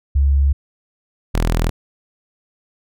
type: tone pair in turn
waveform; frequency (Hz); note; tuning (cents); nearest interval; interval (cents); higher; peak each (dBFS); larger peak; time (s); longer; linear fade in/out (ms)
sine / sawtooth; 69.5 / 41.09; C#2 / E1; +5 / -5; major sixth; 910; first; -11; neither; 0.15-0.53 / 1.34-1.7; first; 10
effects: none